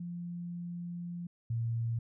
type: tone pair in turn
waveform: sine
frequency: 173.7 / 115.63 Hz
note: F3 / A#2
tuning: -9 / -14 cents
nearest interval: perfect fifth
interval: 705 cents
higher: first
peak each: -37 / -30 dBFS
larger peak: second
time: 0-1.27 / 1.5-1.99 s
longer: first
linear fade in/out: 5 ms
effects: none